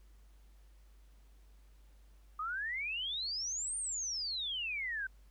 sine exponential two-way sweep, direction up then down, 1208 to 9070 to 1519 Hz, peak -35 dBFS, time 2.39-5.07 s, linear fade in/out 5 ms, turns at 3.77 s, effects added 50 Hz sine -57 dBFS peak until 5.3 s + pink hiss -72 dBFS RMS until 5.3 s

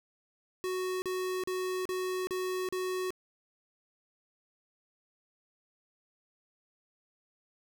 square tone bursts, 370 Hz, F#4, in tune, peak -32 dBFS, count 6, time 0.64-3.105 s, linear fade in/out 0 ms, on 380 ms, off 37 ms, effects none

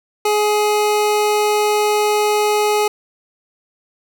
25% pulse tone, 420 Hz, G#4, 19 cents sharp, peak -10 dBFS, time 0.25-2.88 s, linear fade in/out 5 ms, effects none

